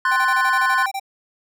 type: chord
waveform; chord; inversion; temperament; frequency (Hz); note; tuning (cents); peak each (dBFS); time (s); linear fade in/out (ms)
triangle; F# diminished; second; equal with one note detuned; 1046.5 / 1487.7 / 1760; C6 / F#6 / A6; 0 / +9 / 0; -17 / -18 / -22; 0.05-0.86; 2
type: tone bursts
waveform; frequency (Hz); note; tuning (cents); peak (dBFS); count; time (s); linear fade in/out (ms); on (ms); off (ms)
square; 782; G5; -4; -24; 11; 0.11-0.998; 10; 58; 25
effects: none